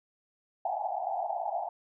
pink band-pass noise, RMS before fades -33 dBFS, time 0.65-1.69 s, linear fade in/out 2 ms, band 660 to 850 Hz, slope 96 dB/octave, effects none

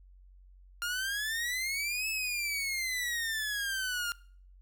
sawtooth exponential two-way sweep, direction up then down, 1396.9 to 2619 to 1396.9 Hz, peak -28 dBFS, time 0.82-4.12 s, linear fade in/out 0 ms, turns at 2.09 s, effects noise-tail reverb RT60 0.5 s tail -22 dB re dry + added 46 Hz sine -53 dBFS peak until 4.61 s

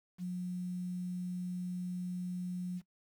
sine tone with quantisation, 180 Hz, F#3, 47 cents flat, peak -35 dBFS, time 0.18-2.82 s, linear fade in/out 50 ms, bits 10, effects noise-tail reverb RT60 0.1 s tail -21 dB re dry

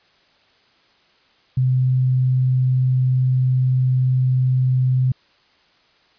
sine tone with vibrato, 128.4 Hz, C3, 32 cents flat, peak -14 dBFS, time 1.57-5.12 s, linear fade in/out 5 ms, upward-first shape sine, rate 20 Hz, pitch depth 27 cents each way, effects white hiss -57 dBFS RMS until 6.18 s + resampled to 11025 Hz

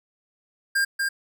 square tone with echo, 1604 Hz, G6, 39 cents sharp, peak -20 dBFS, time 0.75-0.85 s, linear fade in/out 10 ms, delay 240 ms, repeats 1, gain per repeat -3 dB, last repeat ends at 1.09 s, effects none

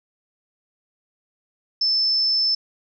sine tone, 5274 Hz, E8, in tune, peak -17 dBFS, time 1.81-2.55 s, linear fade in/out 5 ms, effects none

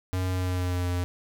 square tone with pitch glide, 92.2 to 88.85 Hz, F#2 to F2, -6 to +30 cents, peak -26 dBFS, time 0.13-1.04 s, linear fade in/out 0 ms, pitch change -64 cents, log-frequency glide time 0.31-0.89 s, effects none

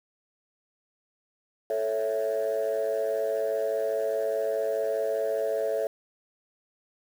sine chord, A major, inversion none, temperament equal, 440 / 554.4 / 659.3 Hz, A4 / C#5 / E5, 0 / 0 / 0 cents, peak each -28 / -28 / -28 dBFS, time 1.7-5.87 s, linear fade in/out 2 ms, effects tanh soft clip ceiling -20 dBFS + 8-bit

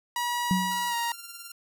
sawtooth tone with pitch glide, 964 to 940.9 Hz, B5 to A#5, -42 to +16 cents, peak -23 dBFS, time 0.16-1.12 s, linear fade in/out 2 ms, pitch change -42 cents, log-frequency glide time 0.89-0.94 s
sine tone with exponential decay, 185 Hz, F#3, in tune, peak -19 dBFS, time 0.51-0.94 s, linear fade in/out 0 ms, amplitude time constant 93 ms
5% pulse tone with tremolo, 1386 Hz, F6, 14 cents flat, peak -27 dBFS, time 0.71-1.52 s, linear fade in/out 5 ms, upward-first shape sine, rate 19 Hz, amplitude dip 50%
effects none

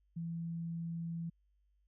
sine tone, 167.1 Hz, E3, 24 cents sharp, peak -37 dBFS, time 0.16-1.3 s, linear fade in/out 10 ms, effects added 50 Hz sine -70 dBFS peak until 1.87 s

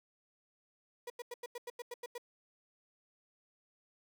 35% pulse tone bursts, 483.2 Hz, B4, 38 cents flat, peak -39 dBFS, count 10, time 1.07-2.181 s, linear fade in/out 5 ms, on 31 ms, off 89 ms, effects 11-bit

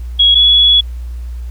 sine tone pair in turn, 3322 / 3380 Hz, G#7 / G#7, 0 / +30 cents, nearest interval unison, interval 30 cents, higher second, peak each -5 dBFS, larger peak neither, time 0.19-0.35 / 0.35-0.81 s, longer second, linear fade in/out 10 ms, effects added 60 Hz sine -21 dBFS peak until 1.5 s + pink hiss -48 dBFS RMS until 1.5 s

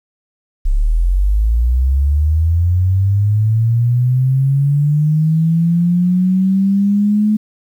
sine linear sweep, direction up, 32.66 to 214.5 Hz, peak -10 dBFS, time 0.65-7.37 s, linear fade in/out 10 ms, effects 8-bit

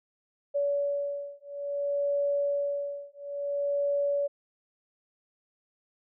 sine beating tone pair, 569 / 569.58 Hz, C#5 / C#5, +45 / +47 cents, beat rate 0.58 Hz, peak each -30 / -30 dBFS, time 0.54-4.28 s, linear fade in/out 20 ms, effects none

